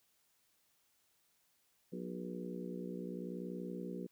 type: harmonic tone with a mistuned harmonic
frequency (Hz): 60.7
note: B1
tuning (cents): -29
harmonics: 3 / 4 / 5 / 6 / 7 / 8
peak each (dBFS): -44 / -47 / -50 / -48 / -51 / -50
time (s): 1.92-4.07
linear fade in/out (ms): 10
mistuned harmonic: 7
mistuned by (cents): -39
effects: white hiss -75 dBFS RMS until 4.11 s